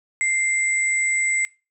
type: tone pair together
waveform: sine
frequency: 2093 / 7908 Hz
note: C7 / B8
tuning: 0 / +1 cents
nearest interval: octave + major seventh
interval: 2301 cents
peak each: -19 / -24 dBFS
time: 0.21-1.45 s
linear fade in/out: 0 ms
effects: noise-tail reverb RT60 0.3 s tail -24 dB re dry